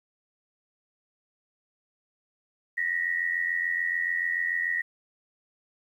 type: tone pair together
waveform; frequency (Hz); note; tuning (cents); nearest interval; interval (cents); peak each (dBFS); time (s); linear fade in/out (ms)
sine; 1858.1 / 1945; A#6 / B6; -6 / -27; minor second; 79; -28; 2.77-4.82; 10
effects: 10-bit